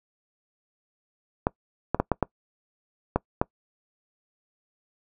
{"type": "clicks", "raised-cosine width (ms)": 1, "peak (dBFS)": -7, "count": 7, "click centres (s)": [1.469, 1.946, 2, 2.117, 2.227, 3.16, 3.415], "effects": ["noise-tail reverb RT60 0.1 s tail -24 dB re dry"]}